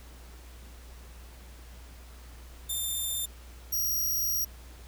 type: tone pair in turn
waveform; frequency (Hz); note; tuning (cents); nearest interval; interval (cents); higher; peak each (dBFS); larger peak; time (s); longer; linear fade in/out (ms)
5% pulse; 3585 / 5714; A7 / F8; +32 / +39; minor sixth; 807; second; -22 / -21; second; 2.69-3.26 / 3.72-4.45; second; 10
effects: added 60 Hz sine -46 dBFS peak until 4.87 s + pink hiss -54 dBFS RMS until 4.87 s